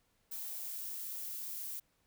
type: noise with high-pass filter sweep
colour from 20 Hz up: violet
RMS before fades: -42 dBFS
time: 0.31-1.8 s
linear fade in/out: 10 ms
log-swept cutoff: 860 to 300 Hz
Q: 5.6
effects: pink hiss -75 dBFS RMS until 2.06 s